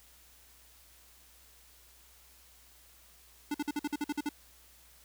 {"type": "tone bursts", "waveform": "square", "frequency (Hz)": 293.7, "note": "D4", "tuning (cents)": 0, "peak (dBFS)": -31, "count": 10, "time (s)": [3.51, 4.291], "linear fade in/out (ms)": 5, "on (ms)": 34, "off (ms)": 49, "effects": ["added 60 Hz sine -64 dBFS peak until 5.04 s", "white hiss -60 dBFS RMS until 5.04 s"]}